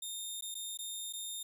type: tone with dropouts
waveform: 15% pulse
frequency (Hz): 3652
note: A#7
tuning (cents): -36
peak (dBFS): -32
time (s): 0.02-1.43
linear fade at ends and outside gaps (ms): 5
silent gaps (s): 0.41-0.422 / 0.544-0.551 / 0.774-0.788 / 1.127-1.134
effects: none